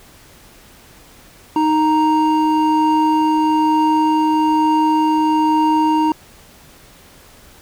triangle tone pair together, 311.1 / 932.2 Hz, D#4 / A#5, 0 / 0 cents, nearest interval octave + perfect fifth, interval 1900 cents, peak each -13 dBFS, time 1.56-6.12 s, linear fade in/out 2 ms, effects pink hiss -45 dBFS RMS until 7.61 s

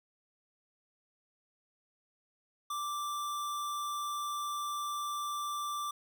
square tone, 1174.7 Hz, D6, in tune, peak -35 dBFS, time 2.7-5.91 s, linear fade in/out 5 ms, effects none

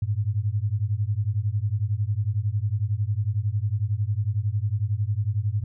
sine beating tone pair, 98.9 / 109.9 Hz, G2 / A2, +16 / -2 cents, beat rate 11 Hz, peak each -25 dBFS, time 0.02-5.64 s, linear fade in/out 5 ms, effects none

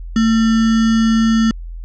sine tone with sample-and-hold, 224.6 Hz, A3, 36 cents sharp, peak -10 dBFS, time 0.16-1.51 s, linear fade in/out 2 ms, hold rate 1575 Hz, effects added 42 Hz sine -26 dBFS peak until 1.84 s + resampled to 16000 Hz

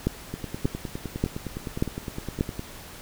two click trains, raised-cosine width 3 ms, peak -9 / -18 dBFS, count 5 / 23, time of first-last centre 0.07-2.409 / 0.34-2.594 s, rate 1.71 / 9.76 Hz, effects pink hiss -43 dBFS RMS until 3.01 s

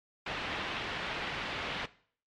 white low-pass noise, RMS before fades -37 dBFS, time 0.26-1.86 s, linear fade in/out 5 ms, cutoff 3200 Hz, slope 24 dB/octave, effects noise-tail reverb RT60 0.5 s tail -18 dB re dry + MP3 64 kbps

